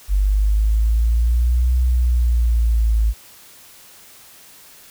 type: linear two-way sweep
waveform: sine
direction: up then down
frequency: 48.1 to 62.7 to 53.7 Hz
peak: -13 dBFS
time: 0.08-3.14 s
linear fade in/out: 50 ms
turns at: 1.77 s
effects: white hiss -45 dBFS RMS until 4.9 s